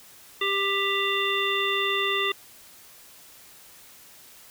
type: harmonic tone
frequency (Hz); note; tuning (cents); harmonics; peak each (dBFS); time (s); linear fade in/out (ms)
395.2; G4; +14; 1 / 3 / 5 / 7 / 9; -29 / -29 / -29 / -29 / -29; 0.41-2.32; 5
effects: white hiss -50 dBFS RMS until 4.5 s